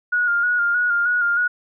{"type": "tone with vibrato", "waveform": "sine", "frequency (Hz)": 1430, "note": "F6", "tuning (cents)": 41, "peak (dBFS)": -16, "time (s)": [0.12, 1.48], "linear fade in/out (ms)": 10, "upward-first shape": "square", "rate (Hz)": 3.2, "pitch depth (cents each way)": 32, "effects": []}